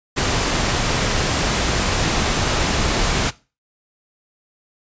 pink noise, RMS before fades -19 dBFS, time 0.16-3.31 s, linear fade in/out 20 ms, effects noise-tail reverb RT60 0.3 s tail -19 dB re dry + resampled to 16000 Hz

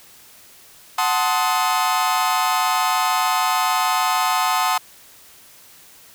40% pulse chord, F# diminished seventh, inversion none, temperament equal with one note detuned, 740 / 880 / 1046.5 / 1261.9 Hz, F#5 / A5 / C6 / Eb6, 0 / 0 / 0 / +24 cents, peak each -22 dBFS, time 0.98-4.78 s, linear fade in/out 5 ms, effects white hiss -47 dBFS RMS until 6.14 s

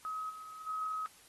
sine tone with level steps, 1272 Hz, D#6, 38 cents sharp, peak -36 / -45 / -34 dBFS, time 0.05-1.06 s, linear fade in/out 0 ms, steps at 0.29 / 0.66 s, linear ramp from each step 20 ms, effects white hiss -60 dBFS RMS until 1.28 s + AAC 32 kbps

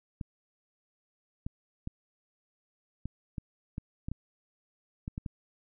clicks, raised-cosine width 5 ms, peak -23 dBFS, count 11, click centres 0.212 / 1.465 / 1.874 / 3.056 / 3.382 / 3.781 / 4.085 / 4.116 / 5.079 / 5.179 / 5.262 s, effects none

